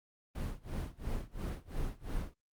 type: noise with tremolo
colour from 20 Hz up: brown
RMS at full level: -35 dBFS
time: 0.35-2.34 s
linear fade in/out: 5 ms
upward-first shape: sine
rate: 2.9 Hz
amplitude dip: 95%
effects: Opus 24 kbps